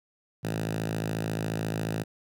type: tone with high-pass filter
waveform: 5% pulse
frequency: 54.2 Hz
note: A1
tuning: 25 cents flat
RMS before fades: -31 dBFS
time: 0.43-2.04 s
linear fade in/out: 20 ms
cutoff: 130 Hz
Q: 4.9
effects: none